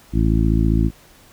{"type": "harmonic tone", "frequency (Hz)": 55, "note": "A1", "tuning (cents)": 0, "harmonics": [1, 2, 3, 4, 5, 6], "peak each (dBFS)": [-17, -20, -22, -23, -24, -25], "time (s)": [0.12, 0.91], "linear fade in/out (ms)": 50, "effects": ["pink hiss -49 dBFS RMS until 1.32 s"]}